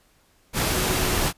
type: tone in noise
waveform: sine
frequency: 370 Hz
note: F#4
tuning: in tune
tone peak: -31 dBFS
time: 0.69-1.32 s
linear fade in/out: 50 ms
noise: pink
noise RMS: -23 dBFS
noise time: 0.53-1.33 s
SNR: -11 dB
effects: pink hiss -61 dBFS RMS until 1.37 s + resampled to 32000 Hz